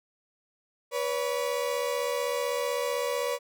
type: tone pair together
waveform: 35% pulse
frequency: 489.6 / 565.4 Hz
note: B4 / C#5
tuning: -15 / +34 cents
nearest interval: major second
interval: 249 cents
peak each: -28 / -29 dBFS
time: 0.91-3.39 s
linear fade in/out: 50 ms
effects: none